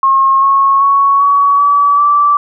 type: tone with pitch steps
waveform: sine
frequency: 1079 / 1095.3 / 1111.9 / 1128.7 / 1145.8 / 1163.1 Hz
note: C#6 / C#6 / C#6 / C#6 / D6 / D6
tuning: -47 / -21 / +5 / +31 / -43 / -17 cents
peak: -6 dBFS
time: 0.03-2.37 s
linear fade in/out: 2 ms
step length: 390 ms
effects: none